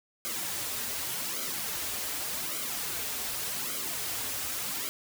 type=noise with flanger; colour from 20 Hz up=white; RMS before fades=-34 dBFS; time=0.25-4.89 s; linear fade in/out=0 ms; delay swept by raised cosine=1.1 to 6.1 ms; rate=0.86 Hz; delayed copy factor=-0.7; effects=none